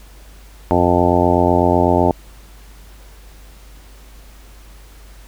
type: harmonic tone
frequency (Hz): 88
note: F2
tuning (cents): +14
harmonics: 1 / 2 / 3 / 4 / 5 / 6 / 7 / 8 / 9 / 10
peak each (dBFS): -20 / -22 / -19 / -19 / -21 / -24 / -19 / -23 / -22 / -20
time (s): 0.71-2.11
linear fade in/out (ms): 0
effects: added 50 Hz sine -39 dBFS peak until 5.27 s + pink hiss -47 dBFS RMS until 5.27 s